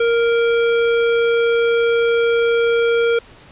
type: tone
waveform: square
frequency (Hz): 466.2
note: A#4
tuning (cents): 0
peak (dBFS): -14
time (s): 0-3.19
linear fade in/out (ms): 5
effects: pink hiss -44 dBFS RMS until 3.51 s + resampled to 8000 Hz

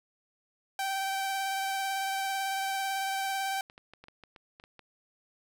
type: tone with vibrato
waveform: sawtooth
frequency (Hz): 777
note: G5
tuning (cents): -16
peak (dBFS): -26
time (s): 0.79-3.61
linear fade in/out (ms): 2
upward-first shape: triangle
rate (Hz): 18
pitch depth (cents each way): 20
type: clicks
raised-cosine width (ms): 0.3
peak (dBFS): -34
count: 10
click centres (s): 3.699 / 3.779 / 3.936 / 4.04 / 4.084 / 4.237 / 4.362 / 4.599 / 4.639 / 4.793
effects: none

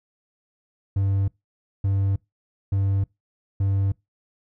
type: tone bursts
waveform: triangle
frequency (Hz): 98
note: G2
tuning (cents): 0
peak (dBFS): -17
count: 4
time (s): 0.96-3.92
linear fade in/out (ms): 5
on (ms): 320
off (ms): 560
effects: noise-tail reverb RT60 0.2 s tail -24 dB re dry

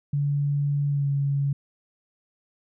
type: tone with pitch glide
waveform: sine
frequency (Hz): 143.3 to 140.35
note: D3 to C#3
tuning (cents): -42 to +22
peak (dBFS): -21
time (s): 0.13-1.53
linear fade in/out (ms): 5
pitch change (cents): -36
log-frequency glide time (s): 0.89-1.08
effects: none

